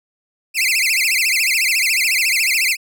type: tone with vibrato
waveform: sawtooth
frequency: 2349 Hz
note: D7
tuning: in tune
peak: -11 dBFS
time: 0.54-2.77 s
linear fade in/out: 50 ms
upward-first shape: sine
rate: 14 Hz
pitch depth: 250 cents each way
effects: none